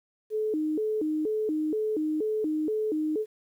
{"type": "tone with vibrato", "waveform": "sine", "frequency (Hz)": 364.9, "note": "F#4", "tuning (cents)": -24, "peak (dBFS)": -25, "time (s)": [0.3, 3.26], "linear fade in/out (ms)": 50, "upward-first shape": "square", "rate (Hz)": 2.1, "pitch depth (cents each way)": 290, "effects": ["10-bit"]}